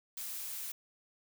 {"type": "noise", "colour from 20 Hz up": "blue", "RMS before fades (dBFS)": -41, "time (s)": [0.17, 0.72], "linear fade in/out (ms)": 5, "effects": []}